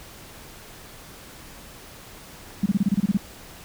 sine tone bursts, 198.7 Hz, G3, 24 cents sharp, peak -16 dBFS, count 10, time 2.63-3.173 s, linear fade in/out 5 ms, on 30 ms, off 27 ms, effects pink hiss -44 dBFS RMS until 3.64 s

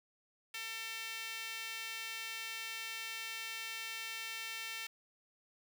sawtooth tone with high-pass filter, 450 Hz, A4, 39 cents sharp, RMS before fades -43 dBFS, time 0.54-4.87 s, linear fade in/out 5 ms, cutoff 2300 Hz, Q 1.8, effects none

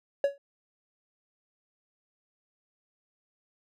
triangle tone with exponential decay, 561 Hz, C#5, 21 cents sharp, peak -16 dBFS, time 0.24-0.38 s, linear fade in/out 2 ms, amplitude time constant 29 ms, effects none

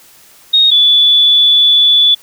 sine tone pair in turn, 3729 / 3454 Hz, A#7 / A7, 0 / -33 cents, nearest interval minor second, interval 133 cents, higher first, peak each -5 dBFS, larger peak neither, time 0.53-0.71 / 0.71-2.15 s, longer second, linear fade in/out 10 ms, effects white hiss -43 dBFS RMS until 2.22 s

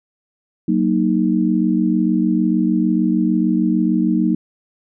sine chord, D# minor, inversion first, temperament just, 186.68 / 233.3 / 311.1 Hz, F#3 / A#3 / D#4, +16 / +2 / 0 cents, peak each -18 dBFS, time 0.68-4.35 s, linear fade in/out 5 ms, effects none

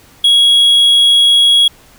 triangle tone, 3322 Hz, G#7, in tune, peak -4 dBFS, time 0.24-1.68 s, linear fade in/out 5 ms, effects pink hiss -44 dBFS RMS until 1.98 s

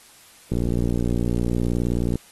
click train, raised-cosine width 3 ms, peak -10 dBFS, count 98, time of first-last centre 0.52-2.156 s, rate 59.3 Hz, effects white hiss -50 dBFS RMS until 2.31 s + AAC 32 kbps

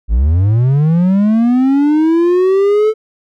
triangle linear sweep, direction up, 49 to 440 Hz, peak -6 dBFS, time 0.08-2.94 s, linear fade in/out 50 ms, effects none

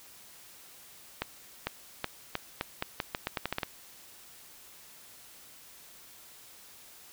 accelerating click train, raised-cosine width 0.3 ms, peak -14 dBFS, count 14, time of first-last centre 1.22-3.632 s, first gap 450 ms, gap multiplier 0.83, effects white hiss -53 dBFS RMS until 7.12 s

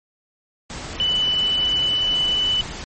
sine tone in noise, 2985 Hz, F#7, 15 cents sharp, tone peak -17 dBFS, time 1-2.61 s, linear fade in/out 0 ms, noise pink, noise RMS -32 dBFS, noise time 0.7-2.84 s, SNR +12 dB, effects MP3 32 kbps

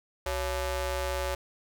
sawtooth ring-modulated tone, 311.1 Hz, D#4, in tune, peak -22 dBFS, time 0.26-1.35 s, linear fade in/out 5 ms, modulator 247 Hz, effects none

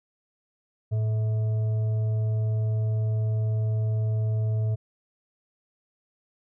sine tone with frequency modulation, 110 Hz, A2, in tune, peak -22 dBFS, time 0.91-4.76 s, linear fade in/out 20 ms, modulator 541 Hz, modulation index 0.21, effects none

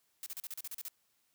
blue noise bursts, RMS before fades -42 dBFS, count 10, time 0.23-0.883 s, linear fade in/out 0 ms, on 32 ms, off 37 ms, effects white hiss -75 dBFS RMS until 1.34 s + high-pass 60 Hz 12 dB/octave

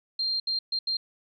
sine tone bursts at uneven times, 4186 Hz, C8, in tune, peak -25 dBFS, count 4, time 0.19-0.4 / 0.47-0.59 / 0.72-0.79 / 0.87-0.97 s, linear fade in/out 5 ms, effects none

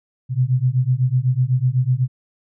sine beating tone pair, 123.47 / 131.47 Hz, B2 / C3, 0 / +9 cents, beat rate 8 Hz, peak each -18 dBFS, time 0.29-2.08 s, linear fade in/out 50 ms, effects none

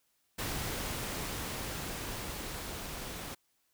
pink noise with level ramp, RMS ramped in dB -36 to -42 dBFS, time 0.38-3.35 s, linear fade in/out 10 ms, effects white hiss -75 dBFS RMS until 3.73 s

